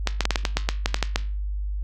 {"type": "clicks", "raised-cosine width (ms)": 0.2, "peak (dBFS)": -3, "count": 12, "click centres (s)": [0.073, 0.207, 0.254, 0.307, 0.358, 0.452, 0.57, 0.689, 0.859, 0.944, 1.027, 1.159], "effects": ["added 50 Hz sine -25 dBFS peak until 1.83 s", "Opus 48 kbps"]}